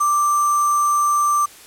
sine tone with sample-and-hold, 1174.7 Hz, D6, in tune, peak -14 dBFS, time 0-1.46 s, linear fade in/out 10 ms, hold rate 7350 Hz, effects white hiss -43 dBFS RMS until 1.66 s + low-pass 12000 Hz 12 dB/octave

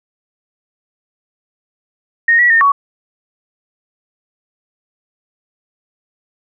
sine tone with pitch steps, 1855 / 1934 / 1826 / 1122 Hz, A#6 / B6 / A#6 / C#6, -9 / -37 / -36 / +21 cents, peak -7 dBFS, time 2.28-2.72 s, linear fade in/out 5 ms, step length 110 ms, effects none

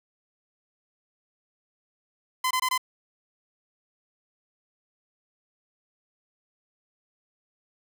sawtooth tone bursts, 1023 Hz, C6, 39 cents flat, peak -19 dBFS, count 4, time 2.44-2.778 s, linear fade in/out 5 ms, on 68 ms, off 22 ms, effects none

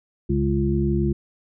harmonic tone with a mistuned harmonic, 69.3 Hz, C#2, in tune, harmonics 1 / 2 / 3 / 5, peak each -24 / -24 / -24 / -24 dBFS, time 0.29-1.13 s, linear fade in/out 10 ms, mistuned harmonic 2, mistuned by +27 cents, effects none

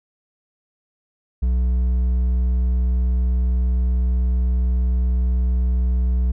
triangle tone with hard clipping, 61.74 Hz, B1, in tune, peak -17 dBFS, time 1.42-6.32 s, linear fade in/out 10 ms, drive 7 dB, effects none

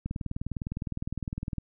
click train, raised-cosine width 5 ms, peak -20 dBFS, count 31, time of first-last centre 0.06-1.583 s, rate 19.7 Hz, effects none

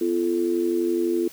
sine tone with amplitude modulation, 342.7 Hz, F4, 33 cents flat, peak -16 dBFS, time 0.01-1.28 s, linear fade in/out 5 ms, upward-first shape sine, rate 91.9 Hz, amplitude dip 85%, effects white hiss -46 dBFS RMS until 1.32 s

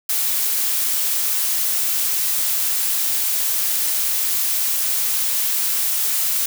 blue noise, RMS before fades -20 dBFS, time 0.09-6.46 s, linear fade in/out 5 ms, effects none

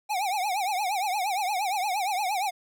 square tone with vibrato, 784 Hz, G5, in tune, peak -26 dBFS, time 0.09-2.51 s, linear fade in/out 20 ms, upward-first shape triangle, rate 8.6 Hz, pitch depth 190 cents each way, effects none

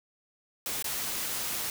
white noise with dropouts, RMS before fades -33 dBFS, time 0.66-1.7 s, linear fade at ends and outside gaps 1 ms, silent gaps 0.825-0.843 s, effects none

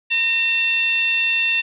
sine tone with frequency modulation, 2705 Hz, E7, 44 cents sharp, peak -16 dBFS, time 0.1-1.62 s, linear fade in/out 20 ms, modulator 868 Hz, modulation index 0.6, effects none

